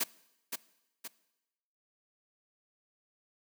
white noise with echo, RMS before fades -30 dBFS, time 0-0.04 s, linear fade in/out 10 ms, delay 520 ms, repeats 2, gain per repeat -6 dB, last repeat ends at 1.08 s, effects noise-tail reverb RT60 1.0 s tail -20 dB re dry + high-pass 200 Hz 12 dB/octave

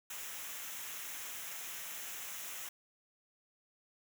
white noise with comb filter, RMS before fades -44 dBFS, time 0.1-2.69 s, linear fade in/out 5 ms, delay 0.22 ms, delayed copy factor -0.6, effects none

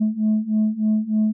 sine beating tone pair, 213.7 / 217 Hz, G#3 / A3, +50 / -24 cents, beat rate 3.3 Hz, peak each -20 / -18 dBFS, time 0-1.33 s, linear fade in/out 20 ms, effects tanh soft clip ceiling -13 dBFS

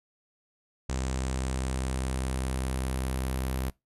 sawtooth tone with low-pass filter sweep, 65 Hz, C2, 11 cents flat, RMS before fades -31 dBFS, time 0.89-3.7 s, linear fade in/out 5 ms, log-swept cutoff 7600 to 12000 Hz, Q 3.6, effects noise-tail reverb RT60 0.2 s tail -23 dB re dry

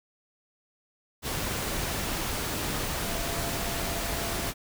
sine tone in noise, 680 Hz, F5, 46 cents flat, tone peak -39 dBFS, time 2.99-4.51 s, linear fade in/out 50 ms, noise pink, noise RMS -31 dBFS, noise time 1.22-4.54 s, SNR -11 dB, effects none

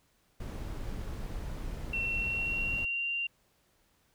brown noise, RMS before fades -38 dBFS, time 0.4-2.85 s, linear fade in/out 5 ms
sine tone with pitch glide, 2712 to 2774 Hz, E7 to F7, +49 to -12 cents, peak -30 dBFS, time 1.93-3.27 s, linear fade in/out 5 ms, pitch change +39 cents, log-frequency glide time 2.04-3.09 s
effects pink hiss -70 dBFS RMS until 4.14 s

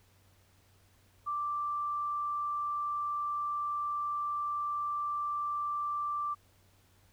sine tone, 1174.7 Hz, D6, in tune, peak -31 dBFS, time 1.26-6.35 s, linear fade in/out 20 ms, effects added 94 Hz sine -65 dBFS peak until 7.12 s + pink hiss -67 dBFS RMS until 7.12 s

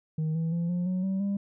sine tone with pitch steps, 157 / 163.38 / 170.03 / 176.94 / 184.14 / 191.62 / 199.41 Hz, D#3 / E3 / F3 / F3 / F#3 / G3 / G3, +16 / -15 / -46 / +23 / -8 / -39 / +30 cents, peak -23 dBFS, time 0.18-1.37 s, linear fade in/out 5 ms, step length 170 ms, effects tanh soft clip ceiling -25 dBFS

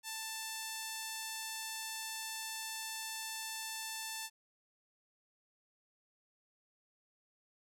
5% pulse tone, 885 Hz, A5, 10 cents sharp, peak -28 dBFS, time 0.03-4.3 s, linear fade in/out 50 ms, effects none

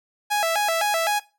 sawtooth tone with vibrato, 740 Hz, F#5, in tune, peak -16 dBFS, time 0.3-1.2 s, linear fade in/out 20 ms, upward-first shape square, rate 3.9 Hz, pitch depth 200 cents each way, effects noise-tail reverb RT60 0.3 s tail -19 dB re dry

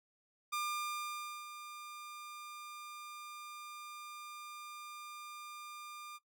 sawtooth tone with ADSR envelope, 1200 Hz, D6, 37 cents sharp, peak -31 dBFS, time 0.52-6.19 s, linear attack 14 ms, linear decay 920 ms, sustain -12 dB, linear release 33 ms, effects noise-tail reverb RT60 0.1 s tail -19 dB re dry

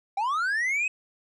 triangle linear sweep, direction up, 757 to 2574 Hz, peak -22 dBFS, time 0.17-0.88 s, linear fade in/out 5 ms, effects resampled to 24000 Hz

